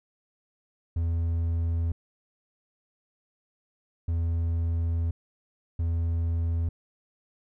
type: tone bursts at uneven times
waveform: triangle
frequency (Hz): 83.5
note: E2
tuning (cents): +23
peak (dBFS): -22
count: 3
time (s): 0.96-1.92 / 4.08-5.11 / 5.79-6.69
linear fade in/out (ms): 5
effects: none

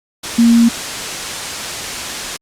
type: tone in noise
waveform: sine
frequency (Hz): 233.1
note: A#3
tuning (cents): 0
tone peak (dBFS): -6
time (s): 0.38-0.69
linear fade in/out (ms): 10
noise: white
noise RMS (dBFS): -22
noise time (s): 0.23-2.37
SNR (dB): +13
effects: low-pass 8000 Hz 12 dB/octave + Opus 48 kbps

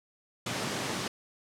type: high-pass noise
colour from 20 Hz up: pink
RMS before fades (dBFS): -33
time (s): 0.46-1.08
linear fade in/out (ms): 5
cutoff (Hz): 120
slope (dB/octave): 24
effects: low-pass 8000 Hz 12 dB/octave

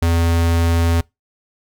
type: tone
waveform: square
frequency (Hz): 84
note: E2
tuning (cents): +33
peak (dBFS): -14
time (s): 0.02-1.01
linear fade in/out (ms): 5
effects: noise-tail reverb RT60 0.2 s tail -24 dB re dry

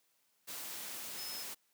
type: tone in noise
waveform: sine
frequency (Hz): 5170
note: E8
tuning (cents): -34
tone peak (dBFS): -44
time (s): 1.17-1.44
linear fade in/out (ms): 20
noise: white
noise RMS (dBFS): -44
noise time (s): 0.47-1.55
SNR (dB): -3
effects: white hiss -75 dBFS RMS until 1.73 s + high-pass 150 Hz 12 dB/octave

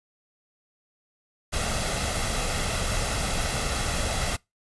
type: noise with comb filter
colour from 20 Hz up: pink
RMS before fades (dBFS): -27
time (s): 1.52-4.37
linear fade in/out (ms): 20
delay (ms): 1.5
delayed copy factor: +0.5
effects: noise-tail reverb RT60 0.2 s tail -24 dB re dry + resampled to 24000 Hz

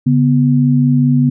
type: tone pair together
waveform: sine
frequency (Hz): 141.88 / 246.9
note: C#3 / B3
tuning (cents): +41 / 0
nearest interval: minor seventh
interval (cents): 959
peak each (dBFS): -11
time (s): 0.06-1.3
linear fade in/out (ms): 10
effects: none

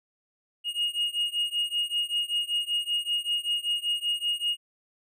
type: beating tone pair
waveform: triangle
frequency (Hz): 2862 / 2867.2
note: F7 / F7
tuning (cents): +42 / +45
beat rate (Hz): 5.2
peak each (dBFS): -27 / -28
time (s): 0.64-4.57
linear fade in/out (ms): 50
effects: none

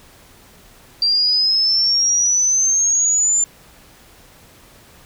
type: exponential sweep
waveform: sine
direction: up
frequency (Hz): 4699 to 7210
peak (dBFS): -13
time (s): 1.02-3.44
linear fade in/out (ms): 2
effects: pink hiss -47 dBFS RMS until 5.05 s

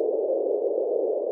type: band-pass noise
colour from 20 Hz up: pink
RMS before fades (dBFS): -25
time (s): 0-1.31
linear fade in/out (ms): 0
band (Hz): 390 to 570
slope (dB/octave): 48
effects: none

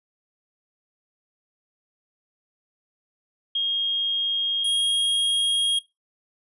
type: tone pair in turn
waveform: sine / square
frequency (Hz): 3248 / 3264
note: G#7 / G#7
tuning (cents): -39 / -31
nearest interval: unison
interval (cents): 8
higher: second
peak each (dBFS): -21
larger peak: neither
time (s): 3.55-4.64 / 4.64-5.79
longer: second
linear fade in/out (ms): 5
effects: noise-tail reverb RT60 0.2 s tail -19 dB re dry + resampled to 24000 Hz

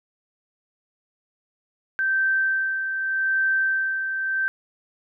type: tone with tremolo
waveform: sine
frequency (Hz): 1557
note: G6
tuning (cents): -12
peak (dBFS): -18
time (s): 1.99-4.48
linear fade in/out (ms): 0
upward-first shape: sine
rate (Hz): 0.83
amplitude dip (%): 50
effects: none

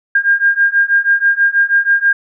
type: beating tone pair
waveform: sine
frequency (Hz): 1607 / 1613.2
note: G6 / G6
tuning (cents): +43 / +49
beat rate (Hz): 6.2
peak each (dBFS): -13 / -12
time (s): 0.15-2.13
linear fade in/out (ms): 5
effects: none

